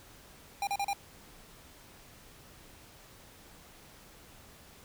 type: tone bursts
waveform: square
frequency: 802 Hz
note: G5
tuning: 39 cents sharp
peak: -30 dBFS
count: 4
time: 0.62-0.932 s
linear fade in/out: 2 ms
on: 51 ms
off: 36 ms
effects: pink hiss -55 dBFS RMS until 4.84 s